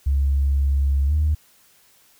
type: tone with pitch glide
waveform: sine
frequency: 69.3 to 76.01 Hz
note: C#2 to D#2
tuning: 0 to -40 cents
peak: -15 dBFS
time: 0.06-1.35 s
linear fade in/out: 10 ms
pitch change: +160 cents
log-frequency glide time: 1.07-1.13 s
effects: tanh soft clip ceiling -12 dBFS + white hiss -56 dBFS RMS until 2.19 s